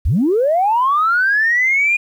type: linear sweep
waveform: sine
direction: up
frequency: 46.25 to 2453 Hz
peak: -11 dBFS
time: 0.05-1.97 s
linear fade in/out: 10 ms
effects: tanh soft clip ceiling -7 dBFS + 8-bit